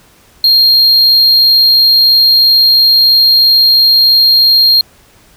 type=tone; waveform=triangle; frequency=4221 Hz; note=C8; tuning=14 cents sharp; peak=-3 dBFS; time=0.44-4.81 s; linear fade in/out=2 ms; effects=pink hiss -45 dBFS RMS until 5.36 s